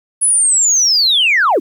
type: linear sweep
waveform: sine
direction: down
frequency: 10350 to 233.1 Hz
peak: -8 dBFS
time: 0.21-1.6 s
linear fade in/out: 20 ms
effects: tanh soft clip ceiling -5 dBFS + 8-bit